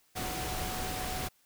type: tone in noise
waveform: sine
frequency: 740 Hz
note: F#5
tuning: in tune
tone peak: -40 dBFS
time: 0.15-1.29 s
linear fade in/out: 20 ms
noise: pink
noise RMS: -36 dBFS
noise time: 0.15-1.29 s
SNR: -7 dB
effects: white hiss -68 dBFS RMS until 1.45 s